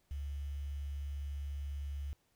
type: tone with quantisation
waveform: sine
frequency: 71 Hz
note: C#2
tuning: 42 cents sharp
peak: -37 dBFS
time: 0.11-2.13 s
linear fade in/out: 0 ms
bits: 10
effects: pink hiss -75 dBFS RMS until 2.35 s